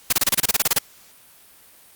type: noise bursts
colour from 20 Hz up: white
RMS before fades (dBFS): -17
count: 13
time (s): 0.1-0.787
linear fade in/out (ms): 5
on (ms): 27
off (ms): 28
effects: white hiss -50 dBFS RMS until 1.95 s + Opus 48 kbps